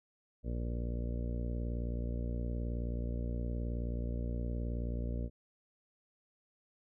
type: harmonic tone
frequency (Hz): 59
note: A#1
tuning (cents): +22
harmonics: 1 / 2 / 3 / 4 / 5 / 6 / 7 / 8 / 9 / 10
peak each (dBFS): -35 / -41 / -47 / -44 / -50 / -53 / -55 / -50 / -56 / -52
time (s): 0.43-5.3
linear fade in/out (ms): 50
effects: none